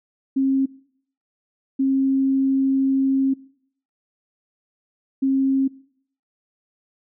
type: tone bursts at uneven times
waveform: sine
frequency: 268.7 Hz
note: C4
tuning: 46 cents sharp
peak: -16 dBFS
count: 3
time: 0.36-0.66 / 1.79-3.34 / 5.22-5.68 s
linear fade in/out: 10 ms
effects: noise-tail reverb RT60 0.6 s tail -21 dB re dry